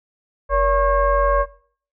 sine tone with frequency modulation, 568 Hz, C#5, 42 cents sharp, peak -14 dBFS, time 0.49-1.46 s, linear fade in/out 50 ms, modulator 522 Hz, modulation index 1.3, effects noise-tail reverb RT60 0.5 s tail -19 dB re dry

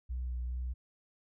sine tone with vibrato, 61.74 Hz, B1, in tune, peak -32 dBFS, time 0.09-0.74 s, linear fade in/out 20 ms, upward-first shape sine, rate 2.4 Hz, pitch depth 22 cents each way, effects tanh soft clip ceiling -31 dBFS

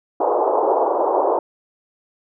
pink band-pass noise, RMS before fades -18 dBFS, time 0.2-1.39 s, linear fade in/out 5 ms, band 370 to 1000 Hz, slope 48 dB/octave, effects none

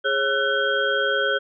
sine tone cluster, 415.8 / 546 / 1355 / 1504 / 3230 Hz, G#4 / C#5 / E6 / F#6 / G#7, +2 / -26 / +47 / +28 / -49 cents, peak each -27 / -25 / -30 / -22 / -28 dBFS, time 0.04-1.39 s, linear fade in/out 20 ms, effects none

